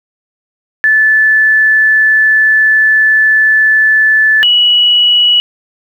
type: tone pair in turn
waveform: sine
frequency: 1743 / 2931 Hz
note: A6 / F#7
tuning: -17 / -17 cents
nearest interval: major sixth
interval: 900 cents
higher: second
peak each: -5 dBFS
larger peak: neither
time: 0.84-4.43 / 4.43-5.4 s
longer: first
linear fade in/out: 0 ms
effects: 7-bit